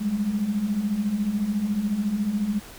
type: beating tone pair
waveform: sine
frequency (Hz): 196 / 210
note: G3 / G#3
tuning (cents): 0 / +19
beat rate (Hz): 14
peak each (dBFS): -29 / -23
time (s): 0-2.6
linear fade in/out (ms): 20
effects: pink hiss -44 dBFS RMS until 2.78 s